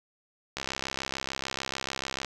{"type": "click train", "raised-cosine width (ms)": 0.2, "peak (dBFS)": -14, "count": 113, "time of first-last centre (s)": [0.57, 2.247], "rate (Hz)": 66.8, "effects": []}